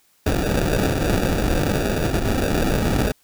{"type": "noise with sample-and-hold", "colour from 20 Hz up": "pink", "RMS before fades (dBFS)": -20, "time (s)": [0.26, 3.12], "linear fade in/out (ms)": 5, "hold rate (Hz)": 1050, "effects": ["white hiss -60 dBFS RMS until 3.23 s"]}